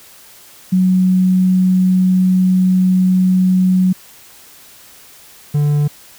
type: tone pair in turn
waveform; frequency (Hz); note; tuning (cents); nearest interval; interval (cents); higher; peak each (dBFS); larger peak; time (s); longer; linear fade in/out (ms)
sine / triangle; 185 / 146.83; F#3 / D3; 0 / 0; major third; 400; first; -9; neither; 0.72-3.93 / 5.54-5.88; first; 10
effects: white hiss -42 dBFS RMS until 6.18 s